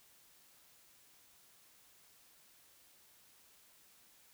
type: silence
effects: white hiss -65 dBFS RMS until 4.33 s